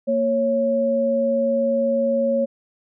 sine tone pair together, 232 / 551.8 Hz, A#3 / C#5, -8 / -8 cents, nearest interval octave + minor third, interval 1500 cents, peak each -23 / -18 dBFS, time 0.07-2.46 s, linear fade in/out 20 ms, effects none

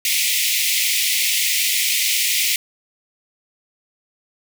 pink high-pass noise, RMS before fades -19 dBFS, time 0.05-2.56 s, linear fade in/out 2 ms, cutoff 2000 Hz, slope 96 dB/octave, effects none

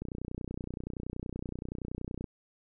click train, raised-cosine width 3 ms, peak -24 dBFS, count 69, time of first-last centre 0.02-2.242 s, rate 30.6 Hz, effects none

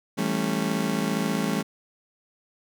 35% pulse chord, A dominant seventh, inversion second, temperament just, 165 / 198 / 220 / 275 Hz, E3 / G3 / A3 / C#4, +2 / +18 / 0 / -14 cents, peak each -29 / -27 / -27 / -29 dBFS, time 0.17-1.63 s, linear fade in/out 20 ms, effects none

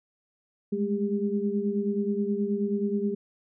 sine tone cluster, 202.1 / 211.5 / 401.5 Hz, G#3 / G#3 / G4, -47 / +32 / +41 cents, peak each -29 dBFS, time 0.72-3.15 s, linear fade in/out 10 ms, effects none

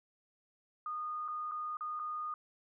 sine tone with dropouts, 1228 Hz, D#6, 23 cents flat, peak -36 dBFS, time 0.86-2.34 s, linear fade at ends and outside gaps 2 ms, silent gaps 1.28-1.284 / 1.513-1.518 / 1.77-1.808 / 1.993-1.997 s, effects none

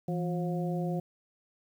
harmonic tone with a mistuned harmonic, 178.7 Hz, F3, 40 cents sharp, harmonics 1 / 2 / 3 / 4, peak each -30 / -37 / -39 / -40 dBFS, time 0.08-1 s, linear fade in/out 5 ms, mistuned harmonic 1, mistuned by -110 cents, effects 10-bit

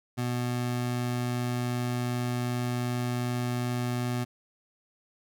25% pulse tone, 122.6 Hz, B2, 12 cents flat, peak -24 dBFS, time 0.17-4.25 s, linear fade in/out 20 ms, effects none

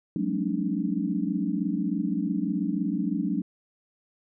sine tone cluster, 179.3 / 195.1 / 218.4 / 276 / 302 Hz, F3 / G3 / A3 / C#4 / D4, +46 / -8 / -13 / -7 / +48 cents, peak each -31 dBFS, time 0.16-3.42 s, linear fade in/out 2 ms, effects none

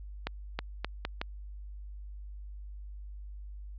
accelerating click train, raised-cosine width 0.3 ms, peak -16 dBFS, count 5, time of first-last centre 0.27-1.215 s, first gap 320 ms, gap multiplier 0.8, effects added 50 Hz sine -41 dBFS peak until 3.78 s + resampled to 11025 Hz

